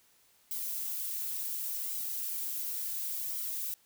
violet noise with flanger, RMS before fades -36 dBFS, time 0.51-3.74 s, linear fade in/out 0 ms, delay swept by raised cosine 1.1 to 5.9 ms, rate 0.7 Hz, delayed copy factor -0.55, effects white hiss -66 dBFS RMS until 3.85 s

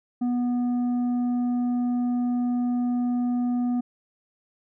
triangle tone with tanh clipping, 244.6 Hz, B3, 16 cents flat, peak -23 dBFS, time 0.21-3.81 s, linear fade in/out 10 ms, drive 10 dB, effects none

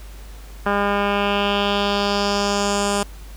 10% pulse tone with low-pass filter sweep, 202.2 Hz, G#3, 46 cents flat, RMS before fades -20 dBFS, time 0.66-3.03 s, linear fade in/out 2 ms, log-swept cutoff 1700 to 8800 Hz, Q 2.5, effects added 50 Hz sine -35 dBFS peak until 3.36 s + pink hiss -46 dBFS RMS until 3.36 s

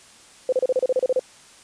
sine tone bursts, 512 Hz, C5, 38 cents flat, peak -16 dBFS, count 11, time 0.49-1.194 s, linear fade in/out 2 ms, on 34 ms, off 33 ms, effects white hiss -49 dBFS RMS until 1.63 s + resampled to 22050 Hz

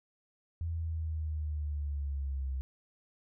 sine linear sweep, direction down, 83.8 to 65.41 Hz, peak -32 dBFS, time 0.61-2.61 s, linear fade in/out 0 ms, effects none

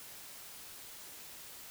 silence, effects white hiss -50 dBFS RMS until 1.7 s

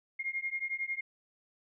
sine beating tone pair, 2128 / 2139 Hz, C7 / C7, +29 / +38 cents, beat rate 11 Hz, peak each -36 / -36 dBFS, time 0.19-1.01 s, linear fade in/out 10 ms, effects none

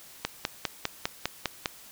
click train, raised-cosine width 0.2 ms, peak -9 dBFS, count 8, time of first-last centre 0.25-1.658 s, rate 4.97 Hz, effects white hiss -50 dBFS RMS until 1.91 s

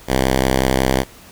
5% pulse tone with vibrato, 65.41 Hz, C2, in tune, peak -3 dBFS, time 0.07-1.05 s, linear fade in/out 50 ms, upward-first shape sine, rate 11 Hz, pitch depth 26 cents each way, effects pink hiss -43 dBFS RMS until 1.31 s

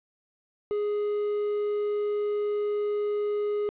triangle tone, 415.3 Hz, G#4, in tune, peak -23 dBFS, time 0.71-3.69 s, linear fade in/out 0 ms, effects resampled to 8000 Hz + 10-bit

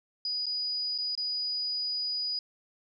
sine tone with dropouts, 4930 Hz, D#8, 17 cents flat, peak -29 dBFS, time 0.25-2.39 s, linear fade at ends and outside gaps 2 ms, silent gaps 0.458-0.465 / 0.979-0.985 / 1.152-1.176 s, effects none

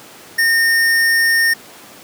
square tone, 1830 Hz, A#6, 32 cents flat, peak -12 dBFS, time 0.38-1.54 s, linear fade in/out 10 ms, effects pink hiss -39 dBFS RMS until 2.03 s + high-pass 200 Hz 12 dB/octave

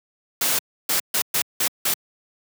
white noise bursts at uneven times, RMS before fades -21 dBFS, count 6, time 0.41-0.59 / 0.89-1 / 1.14-1.22 / 1.34-1.42 / 1.6-1.68 / 1.85-1.94 s, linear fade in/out 5 ms, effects high-pass 150 Hz 12 dB/octave

